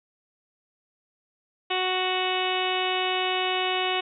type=harmonic tone with a mistuned harmonic; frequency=370 Hz; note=F#4; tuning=in tune; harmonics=1 / 2 / 3 / 4 / 5 / 6 / 7 / 8 / 9 / 10; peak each=-30 / -29 / -33 / -38 / -37 / -34 / -33 / -30 / -40 / -36 dBFS; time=1.7-4.01 s; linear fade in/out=10 ms; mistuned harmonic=9; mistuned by=+21 cents; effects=none